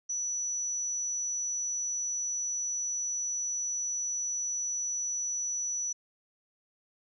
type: tone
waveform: sine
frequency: 5920 Hz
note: F#8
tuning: in tune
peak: -30 dBFS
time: 0.09-5.93 s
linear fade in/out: 10 ms
effects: none